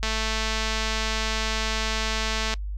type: click train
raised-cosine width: 0.2 ms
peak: -10 dBFS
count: 553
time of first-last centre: 0.03-2.539 s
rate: 220 Hz
effects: noise-tail reverb RT60 0.1 s tail -23 dB re dry + added 50 Hz sine -28 dBFS peak until 2.77 s